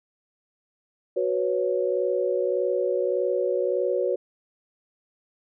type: chord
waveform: sine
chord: F# suspended fourth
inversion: none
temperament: just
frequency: 370 / 493.3 / 555 Hz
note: F#4 / B4 / C#5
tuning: 0 / -2 / +2 cents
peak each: -26 dBFS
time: 1.16-4.16 s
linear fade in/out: 10 ms
effects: none